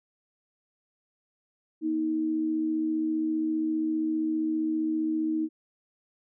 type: tone pair together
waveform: sine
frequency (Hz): 240 / 315.1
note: B3 / D#4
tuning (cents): -49 / +22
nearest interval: perfect fourth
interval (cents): 471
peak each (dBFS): -35 / -25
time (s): 1.81-5.49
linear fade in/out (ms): 50
effects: none